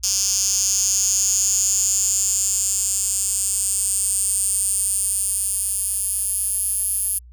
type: tone with high-pass filter sweep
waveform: 10% pulse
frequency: 196 Hz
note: G3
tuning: in tune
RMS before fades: -21 dBFS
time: 0.03-7.19 s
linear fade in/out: 10 ms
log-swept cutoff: 6000 to 11000 Hz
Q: 6.6
effects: added 60 Hz sine -41 dBFS peak until 7.32 s